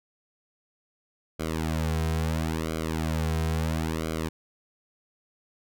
sawtooth tone with flanger, 80 Hz, D#2, 49 cents sharp, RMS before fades -28 dBFS, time 1.39-4.29 s, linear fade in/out 10 ms, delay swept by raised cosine 1.1 to 3.5 ms, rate 0.74 Hz, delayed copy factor -0.95, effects none

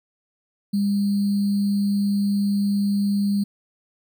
sine tone with sample-and-hold, 201.4 Hz, G3, 47 cents sharp, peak -18 dBFS, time 0.73-3.44 s, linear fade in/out 10 ms, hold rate 4410 Hz, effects none

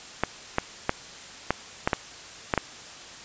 clicks, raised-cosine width 0.5 ms, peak -6 dBFS, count 8, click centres 0.236 / 0.584 / 0.894 / 1.506 / 1.875 / 1.932 / 2.538 / 2.577 s, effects white hiss -43 dBFS RMS until 3.24 s + resampled to 16000 Hz

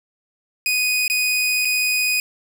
sawtooth tone with dropouts, 2489 Hz, D#7, in tune, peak -14 dBFS, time 0.66-2.2 s, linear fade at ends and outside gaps 1 ms, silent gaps 1.079-1.099 / 1.649-1.653 s, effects 8-bit

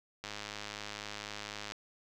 click train, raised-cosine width 0.2 ms, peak -23 dBFS, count 155, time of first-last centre 0.24-1.721 s, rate 104 Hz, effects none

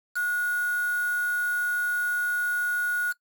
sine tone with quantisation, 1451 Hz, F#6, 34 cents flat, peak -24 dBFS, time 0.15-3.13 s, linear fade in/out 20 ms, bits 6, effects noise-tail reverb RT60 0.1 s tail -19 dB re dry

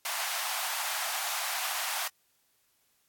pink high-pass noise, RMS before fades -33 dBFS, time 0.05-2.08 s, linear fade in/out 5 ms, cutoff 690 Hz, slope 48 dB/octave, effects white hiss -71 dBFS RMS until 3.08 s + AAC 64 kbps

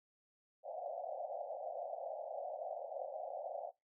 pink band-pass noise, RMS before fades -44 dBFS, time 0.63-3.72 s, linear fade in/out 50 ms, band 540 to 770 Hz, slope 96 dB/octave, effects noise-tail reverb RT60 0.2 s tail -20 dB re dry

